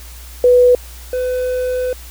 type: tone pair in turn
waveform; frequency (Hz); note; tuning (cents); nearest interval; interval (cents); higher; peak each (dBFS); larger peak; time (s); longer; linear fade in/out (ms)
sine / triangle; 493.9 / 504; B4 / B4; 0 / +35; unison; 35; second; -6 / -14; first; 0.44-0.75 / 1.13-1.93; second; 2
effects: added 60 Hz sine -33 dBFS peak until 2.1 s + white hiss -39 dBFS RMS until 2.1 s